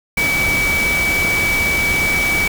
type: tone in noise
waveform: sine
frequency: 2286 Hz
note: D7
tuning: 47 cents flat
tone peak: -15 dBFS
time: 0.17-2.48 s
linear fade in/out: 5 ms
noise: pink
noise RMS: -22 dBFS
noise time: 0.17-2.48 s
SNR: +4 dB
effects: none